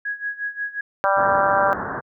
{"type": "tone with tremolo", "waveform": "sine", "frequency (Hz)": 1661.2, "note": "G#6", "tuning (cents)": 0, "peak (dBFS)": -22, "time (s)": [0.05, 0.81], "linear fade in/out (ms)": 5, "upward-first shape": "sine", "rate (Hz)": 5.6, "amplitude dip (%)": 85}
{"type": "harmonic tone", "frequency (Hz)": 196, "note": "G3", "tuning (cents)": 0, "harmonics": [3, 4, 5, 6, 7, 8], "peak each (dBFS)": [-21, -22, -23, -24, -24, -25], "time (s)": [1.04, 1.73], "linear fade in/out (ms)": 0}
{"type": "low-pass noise", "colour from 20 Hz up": "white", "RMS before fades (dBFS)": -28, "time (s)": [1.16, 2.01], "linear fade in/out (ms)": 20, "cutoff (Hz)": 1700, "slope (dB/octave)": 96}
{"effects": ["high-pass 80 Hz 12 dB/octave"]}